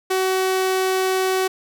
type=tone; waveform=sawtooth; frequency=376.5 Hz; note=F#4; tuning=30 cents sharp; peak=-14 dBFS; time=0.1-1.48 s; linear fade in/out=10 ms; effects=none